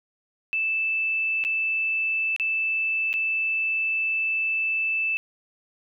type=tone with dropouts; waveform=sine; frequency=2637 Hz; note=E7; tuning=in tune; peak=-22 dBFS; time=0.53-5.17 s; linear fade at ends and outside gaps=0 ms; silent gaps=1.439-1.449 / 2.363-2.398 / 3.13-3.139 s; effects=none